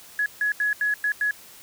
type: tone bursts at uneven times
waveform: sine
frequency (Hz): 1685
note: G#6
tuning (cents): +25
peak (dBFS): -20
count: 6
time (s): 0.19-0.26 / 0.41-0.52 / 0.6-0.73 / 0.81-0.94 / 1.04-1.12 / 1.21-1.31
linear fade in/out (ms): 2
effects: white hiss -47 dBFS RMS until 1.62 s